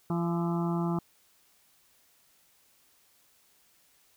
harmonic tone with a mistuned harmonic, 170.5 Hz, F3, 41 cents flat, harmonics 1 / 2 / 4 / 5 / 6 / 7 / 8, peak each -28 / -33 / -40 / -40 / -42 / -42 / -46 dBFS, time 0.1-0.99 s, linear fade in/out 2 ms, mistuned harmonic 8, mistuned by -64 cents, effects white hiss -65 dBFS RMS until 4.16 s

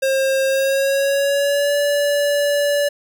square tone with pitch glide, 535 to 576.7 Hz, C5 to D5, +38 to -32 cents, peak -16 dBFS, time 0.02-2.89 s, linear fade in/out 10 ms, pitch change +130 cents, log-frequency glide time 0.46-1.77 s, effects none

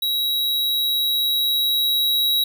square tone with level ramp, 3861 Hz, B7, 40 cents flat, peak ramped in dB -20 to -17 dBFS, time 0.02-2.44 s, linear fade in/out 5 ms, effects none

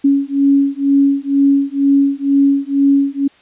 sine beating tone pair, 277.2 / 279.3 Hz, C#4 / C#4, 0 / +13 cents, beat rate 2.1 Hz, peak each -13 dBFS, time 0.04-3.28 s, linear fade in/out 10 ms, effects white hiss -49 dBFS RMS until 3.41 s + resampled to 8000 Hz

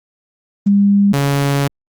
sine / sawtooth tone pair in turn, 200.9 / 140.61 Hz, G3 / C#3, +43 / +25 cents, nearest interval tritone, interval 618 cents, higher first, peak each -8 / -9 dBFS, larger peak first, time 0.66-1.13 / 1.13-1.68 s, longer second, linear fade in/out 10 ms, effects Opus 24 kbps

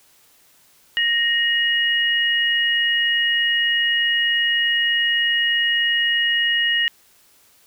sine tone pair together, 1864.7 / 2888 Hz, A#6 / F#7, 0 / -43 cents, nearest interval minor sixth, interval 757 cents, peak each -19 dBFS, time 0.97-6.88 s, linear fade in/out 0 ms, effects white hiss -55 dBFS RMS until 7.66 s

